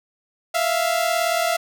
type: tone pair together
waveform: sawtooth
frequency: 658 / 696.4 Hz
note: E5 / F5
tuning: -3 / -5 cents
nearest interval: minor second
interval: 98 cents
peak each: -18 dBFS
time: 0.54-1.57 s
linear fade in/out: 10 ms
effects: none